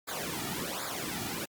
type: noise with flanger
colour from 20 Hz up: pink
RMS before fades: -36 dBFS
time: 0.07-1.46 s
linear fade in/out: 20 ms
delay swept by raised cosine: 0.34 to 1.94 ms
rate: 1.3 Hz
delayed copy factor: -0.85
effects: high-pass 80 Hz 12 dB/octave + Opus 48 kbps